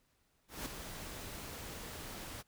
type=noise with ADSR envelope; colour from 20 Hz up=pink; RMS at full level=-40 dBFS; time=0.48-2.43 s; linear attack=180 ms; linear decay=4 ms; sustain=-6 dB; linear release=31 ms; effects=pink hiss -75 dBFS RMS until 2.47 s